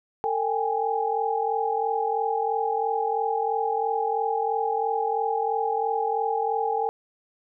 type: tone cluster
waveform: sine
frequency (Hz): 450.5 / 791 / 834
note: A4 / G5 / G#5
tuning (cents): +41 / +15 / +7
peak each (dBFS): -27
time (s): 0.24-6.89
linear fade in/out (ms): 0
effects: none